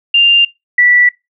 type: tone pair in turn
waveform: sine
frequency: 2794 / 1959.2 Hz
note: F7 / B6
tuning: 0 / -14 cents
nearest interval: tritone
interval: 614 cents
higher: first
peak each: -5 dBFS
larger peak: neither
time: 0.14-0.45 / 0.78-1.09 s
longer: neither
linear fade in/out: 5 ms
effects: noise-tail reverb RT60 0.2 s tail -22 dB re dry